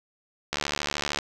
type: click train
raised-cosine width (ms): 0.2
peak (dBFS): -9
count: 49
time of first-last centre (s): 0.53-1.188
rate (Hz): 73
effects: none